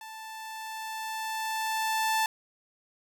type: tone with level ramp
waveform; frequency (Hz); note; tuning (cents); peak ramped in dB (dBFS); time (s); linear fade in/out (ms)
sawtooth; 881; A5; +2; -38 to -20; 0.01-2.26; 2
effects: none